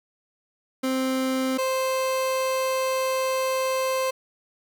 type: tone pair in turn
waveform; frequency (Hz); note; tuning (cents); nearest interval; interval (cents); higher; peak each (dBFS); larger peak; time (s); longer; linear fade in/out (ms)
30% pulse; 261.6 / 523.2; C4 / C5; 0 / 0; octave; 1200; second; -20; neither; 0.83-1.58 / 1.58-4.11; second; 10
effects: none